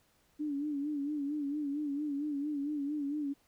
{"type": "tone with vibrato", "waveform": "sine", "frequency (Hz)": 290.4, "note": "D4", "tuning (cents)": -19, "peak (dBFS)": -32, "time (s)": [0.39, 3.34], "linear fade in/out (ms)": 20, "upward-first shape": "sine", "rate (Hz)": 4.4, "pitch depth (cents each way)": 76, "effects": ["pink hiss -70 dBFS RMS until 3.47 s"]}